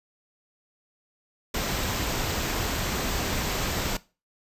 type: band-stop noise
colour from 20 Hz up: pink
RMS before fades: -28 dBFS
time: 1.54-3.97 s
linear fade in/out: 5 ms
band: 8500 to 12000 Hz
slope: 96 dB/octave
effects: noise-tail reverb RT60 0.3 s tail -19 dB re dry + resampled to 32000 Hz